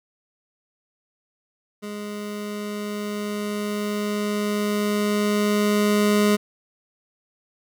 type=tone with level ramp; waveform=25% pulse; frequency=207.7 Hz; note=G#3; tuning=in tune; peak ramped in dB=-27 to -12 dBFS; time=1.82-6.37 s; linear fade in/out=20 ms; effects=none